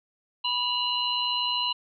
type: tone cluster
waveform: sine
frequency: 985 / 2819 / 2939 / 4046 Hz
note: B5 / F7 / F#7 / B7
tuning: -5 / +16 / -12 / +41 cents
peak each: -30 dBFS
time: 0.44-1.73 s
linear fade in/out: 10 ms
effects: none